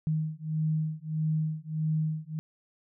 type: beating tone pair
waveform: sine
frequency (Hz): 155.56 / 157.16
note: D#3 / D#3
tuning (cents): 0 / +18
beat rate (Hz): 1.6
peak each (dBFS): -30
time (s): 0.07-2.39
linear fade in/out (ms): 0
effects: none